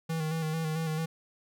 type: tone with vibrato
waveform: square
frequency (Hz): 159.4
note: D#3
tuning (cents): +42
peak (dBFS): -30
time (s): 0.09-1.06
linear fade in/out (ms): 10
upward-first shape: square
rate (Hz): 4.5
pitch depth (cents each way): 33
effects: none